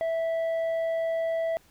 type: tone with tanh clipping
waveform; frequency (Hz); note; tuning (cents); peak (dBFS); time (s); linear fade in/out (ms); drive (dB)
sine; 657; E5; -6; -26; 0.01-1.57; 0; 5
effects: pink hiss -60 dBFS RMS until 1.7 s